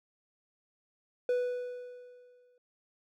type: tone with exponential decay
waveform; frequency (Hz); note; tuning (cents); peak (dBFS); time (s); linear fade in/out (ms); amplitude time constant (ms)
triangle; 493.9; B4; 0; -23; 1.29-2.58; 2; 280
effects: none